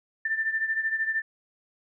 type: beating tone pair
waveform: sine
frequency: 1778 / 1791 Hz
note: A6 / A6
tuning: +18 / +30 cents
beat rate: 13 Hz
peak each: -26 / -31 dBFS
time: 0.25-1.22 s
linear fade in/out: 5 ms
effects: none